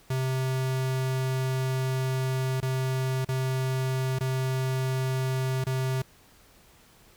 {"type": "tone with dropouts", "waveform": "square", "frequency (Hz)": 130.81, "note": "C3", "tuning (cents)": 0, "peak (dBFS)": -26, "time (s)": [0.1, 6.02], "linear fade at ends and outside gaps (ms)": 5, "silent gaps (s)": [[2.604, 2.626], [3.248, 3.287], [4.188, 4.207], [5.641, 5.666]], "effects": ["pink hiss -57 dBFS RMS until 7.16 s"]}